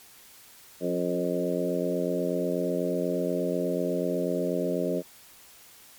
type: harmonic tone with a mistuned harmonic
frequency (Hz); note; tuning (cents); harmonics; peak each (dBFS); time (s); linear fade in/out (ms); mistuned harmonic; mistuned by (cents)
88.2; F2; +18; 2 / 3 / 4 / 5 / 6 / 7; -32 / -32 / -32 / -32 / -32 / -32; 0.8-5.03; 50; 3; +26
effects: white hiss -52 dBFS RMS until 5.98 s + MP3 96 kbps